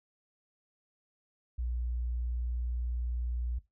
sine tone, 60.1 Hz, B1, 46 cents flat, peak -31 dBFS, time 1.58-3.59 s, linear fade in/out 10 ms, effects noise-tail reverb RT60 0.2 s tail -17 dB re dry

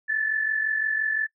sine tone pair together, 1740.2 / 1786 Hz, A6 / A6, -20 / +25 cents, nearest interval unison, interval 45 cents, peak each -23 / -30 dBFS, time 0.08-1.27 s, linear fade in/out 20 ms, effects noise-tail reverb RT60 0.1 s tail -22 dB re dry

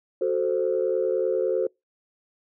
sine chord, F# diminished, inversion none, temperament equal, 370 / 440 / 523.3 Hz, F#4 / A4 / C5, 0 / 0 / 0 cents, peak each -25 dBFS, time 0.21-1.67 s, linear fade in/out 5 ms, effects noise-tail reverb RT60 0.2 s tail -26 dB re dry + tanh soft clip ceiling -13 dBFS

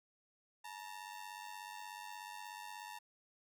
sawtooth ring-modulated tone, 903 Hz, A5, 45 cents sharp, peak -40 dBFS, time 0.64-2.99 s, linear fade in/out 10 ms, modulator 48.3 Hz, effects none

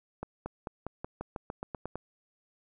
accelerating click train, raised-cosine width 1 ms, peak -22 dBFS, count 12, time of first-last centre 0.23-1.956 s, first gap 230 ms, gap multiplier 0.92, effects none

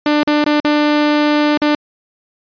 sawtooth tone with dropouts, 297.4 Hz, D4, 22 cents sharp, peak -7 dBFS, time 0.06-1.75 s, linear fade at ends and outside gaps 2 ms, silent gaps 0.233-0.274 / 0.442-0.462 / 0.601-0.647 / 1.575-1.618 s, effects resampled to 11025 Hz

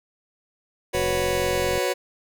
sawtooth chord, F# suspended fourth, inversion none, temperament just, 370 / 493.3 / 555 Hz, F#4 / B4 / C#5, 0 / -2 / +2 cents, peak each -22 dBFS, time 0.93-1.94 s, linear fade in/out 20 ms
click train, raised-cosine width 5 ms, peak -21 dBFS, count 38, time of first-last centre 0.95-1.778 s, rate 44.7 Hz
effects none

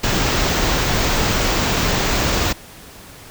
pink band-stop noise, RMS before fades -18 dBFS, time 0.03-2.53 s, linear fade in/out 10 ms, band 7500 to 15000 Hz, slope 48 dB/octave, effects pink hiss -40 dBFS RMS until 3.3 s

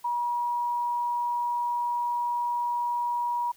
sine tone, 960 Hz, B5, 49 cents flat, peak -25 dBFS, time 0.04-3.52 s, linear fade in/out 10 ms, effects white hiss -58 dBFS RMS until 3.56 s

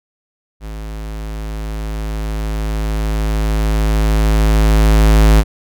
square tone with level ramp, 53.3 Hz, G#1, 46 cents sharp, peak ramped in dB -26 to -6 dBFS, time 0.6-5.44 s, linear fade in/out 50 ms, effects none

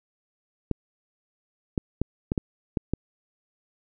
clicks, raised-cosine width 3 ms, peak -11 dBFS, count 7, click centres 0.713 / 1.778 / 2.016 / 2.319 / 2.378 / 2.772 / 2.936 s, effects none

